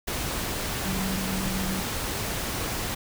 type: tone in noise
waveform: sine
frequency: 190 Hz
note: F#3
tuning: 46 cents sharp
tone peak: -29 dBFS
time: 0.85-1.81 s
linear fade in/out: 10 ms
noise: pink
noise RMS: -30 dBFS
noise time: 0.07-2.95 s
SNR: -2 dB
effects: none